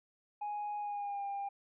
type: tone with pitch glide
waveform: triangle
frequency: 830.6 to 799.5 Hz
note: G#5 to G5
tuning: 0 to +34 cents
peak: -33 dBFS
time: 0.41-1.49 s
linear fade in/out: 10 ms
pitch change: -66 cents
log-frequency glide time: 0.79-1.24 s
effects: tanh soft clip ceiling -31 dBFS + resampled to 8000 Hz